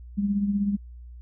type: tone with tremolo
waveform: sine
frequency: 201.9 Hz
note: G#3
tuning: 49 cents flat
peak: -19 dBFS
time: 0.17-0.77 s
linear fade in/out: 20 ms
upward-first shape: triangle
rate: 16 Hz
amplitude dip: 60%
effects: added 60 Hz sine -40 dBFS peak until 1.21 s